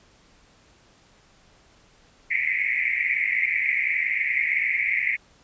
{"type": "band-pass noise", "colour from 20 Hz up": "pink", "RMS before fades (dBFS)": -24, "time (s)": [2.3, 5.17], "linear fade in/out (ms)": 20, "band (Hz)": [2000, 2300], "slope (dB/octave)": 96, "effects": ["pink hiss -57 dBFS RMS until 5.43 s", "resampled to 16000 Hz"]}